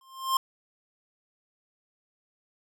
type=tone with exponential growth; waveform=square; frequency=1057 Hz; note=C6; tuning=17 cents sharp; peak=-20 dBFS; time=0.01-0.37 s; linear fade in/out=2 ms; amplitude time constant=77 ms; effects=none